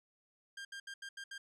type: tone bursts at uneven times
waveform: sawtooth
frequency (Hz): 1599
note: G6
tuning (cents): +34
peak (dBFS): -40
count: 6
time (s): 0.57-0.65 / 0.72-0.8 / 0.87-0.94 / 1.02-1.09 / 1.17-1.24 / 1.31-1.38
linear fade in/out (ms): 5
effects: low-pass 8000 Hz 12 dB/octave